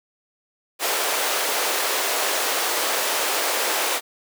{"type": "high-pass noise", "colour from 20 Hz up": "pink", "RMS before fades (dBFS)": -23, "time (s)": [0.79, 4.01], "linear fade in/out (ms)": 50, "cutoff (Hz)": 430, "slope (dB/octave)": 24, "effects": []}